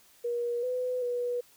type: tone with pitch steps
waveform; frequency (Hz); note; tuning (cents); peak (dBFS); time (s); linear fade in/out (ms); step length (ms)
sine; 477.4 / 502 / 487.1; A#4 / B4 / B4; +41 / +28 / -24; -28; 0.24-1.41; 10; 390
effects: white hiss -60 dBFS RMS until 1.56 s